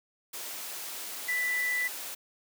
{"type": "tone in noise", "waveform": "sine", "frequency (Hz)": 1982, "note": "B6", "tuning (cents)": 6, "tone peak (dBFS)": -27, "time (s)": [1.28, 1.88], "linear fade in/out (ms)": 10, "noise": "white", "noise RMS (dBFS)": -39, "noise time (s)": [0.33, 2.15], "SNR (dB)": 9, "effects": ["high-pass 300 Hz 12 dB/octave"]}